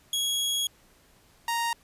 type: tone pair in turn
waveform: sawtooth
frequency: 3322 / 932.2 Hz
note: G#7 / A#5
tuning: 0 / 0 cents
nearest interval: octave + minor seventh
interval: 2200 cents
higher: first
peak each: -22 dBFS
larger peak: neither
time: 0.13-0.67 / 1.48-1.73 s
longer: first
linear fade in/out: 2 ms
effects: pink hiss -60 dBFS RMS until 1.83 s + resampled to 32000 Hz